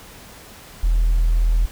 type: tone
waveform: sine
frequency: 41 Hz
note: E1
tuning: 9 cents flat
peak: -12 dBFS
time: 0.83-1.66 s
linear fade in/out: 10 ms
effects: tanh soft clip ceiling -11 dBFS + pink hiss -42 dBFS RMS until 1.71 s